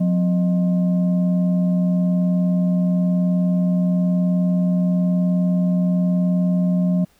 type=tone with frequency modulation; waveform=sine; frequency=180 Hz; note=F#3; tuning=47 cents flat; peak=-15 dBFS; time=0-7.05 s; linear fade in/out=10 ms; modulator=439 Hz; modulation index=0.38; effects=pink hiss -58 dBFS RMS until 7.19 s